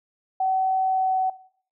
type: tone with pitch glide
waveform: sine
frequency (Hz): 758 to 753.2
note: F#5 to F#5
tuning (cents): +42 to +31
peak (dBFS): -20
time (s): 0.4-1.3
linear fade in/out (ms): 5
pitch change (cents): -11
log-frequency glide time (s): 0.83-1.19
effects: noise-tail reverb RT60 0.6 s tail -20 dB re dry